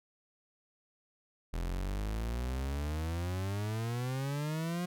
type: exponential sweep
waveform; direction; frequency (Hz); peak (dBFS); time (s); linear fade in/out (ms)
40% pulse; up; 41.2 to 180; -32; 1.53-4.86; 10
effects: none